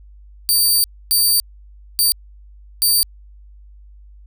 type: tone bursts at uneven times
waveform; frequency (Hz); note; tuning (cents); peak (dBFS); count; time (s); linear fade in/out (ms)
15% pulse; 4630; D8; -25; -6; 4; 0.49-0.84 / 1.11-1.4 / 1.99-2.12 / 2.82-3.03; 0
effects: added 50 Hz sine -40 dBFS peak until 4.26 s